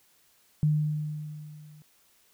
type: tone with level ramp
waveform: sine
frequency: 151.5 Hz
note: D#3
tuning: 46 cents flat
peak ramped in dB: -19 to -49 dBFS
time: 0.63-1.82 s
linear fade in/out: 0 ms
effects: white hiss -64 dBFS RMS until 2.33 s